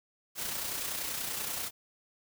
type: noise with amplitude modulation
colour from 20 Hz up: white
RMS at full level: -34 dBFS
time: 0.35-1.71 s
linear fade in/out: 50 ms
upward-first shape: sine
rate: 30.4 Hz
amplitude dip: 40%
effects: none